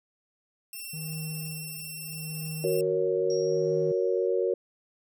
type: tone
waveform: 5% pulse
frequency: 2703 Hz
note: E7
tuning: 43 cents sharp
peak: -28 dBFS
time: 0.73-2.81 s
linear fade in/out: 2 ms
type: tone with tremolo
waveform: triangle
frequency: 157.1 Hz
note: D#3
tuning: 17 cents sharp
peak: -31 dBFS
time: 0.93-3.92 s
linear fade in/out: 5 ms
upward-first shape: sine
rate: 0.78 Hz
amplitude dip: 75%
type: chord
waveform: sine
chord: F# major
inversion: none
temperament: equal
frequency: 370 / 466.2 / 554.4 Hz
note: F#4 / A#4 / C#5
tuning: 0 / 0 / 0 cents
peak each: -27 / -27 / -30 dBFS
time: 2.64-4.54 s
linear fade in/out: 2 ms
type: tone with exponential decay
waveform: sine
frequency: 5600 Hz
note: F8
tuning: 4 cents sharp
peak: -36 dBFS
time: 3.3-4.27 s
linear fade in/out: 2 ms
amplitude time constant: 210 ms
effects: none